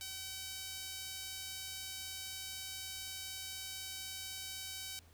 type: tone with high-pass filter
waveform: sawtooth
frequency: 764 Hz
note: G5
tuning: 45 cents flat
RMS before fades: -45 dBFS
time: 0.01-4.99 s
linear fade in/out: 0 ms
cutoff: 3700 Hz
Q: 0.92
effects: added 83 Hz sine -60 dBFS peak until 5.13 s + pink hiss -66 dBFS RMS until 5.13 s